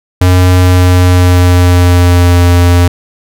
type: tone with pitch glide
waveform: square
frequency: 90.9 to 87.8 Hz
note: F#2 to F2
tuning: -30 to +10 cents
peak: -4 dBFS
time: 0.21-2.88 s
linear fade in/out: 5 ms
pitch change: -60 cents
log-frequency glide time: 0.57-2.43 s
effects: none